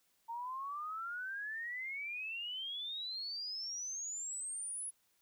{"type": "exponential sweep", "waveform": "sine", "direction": "up", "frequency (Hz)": [910, 10548], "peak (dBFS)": -39, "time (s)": [0.28, 4.91], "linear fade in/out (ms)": 20, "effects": ["white hiss -75 dBFS RMS until 5.21 s"]}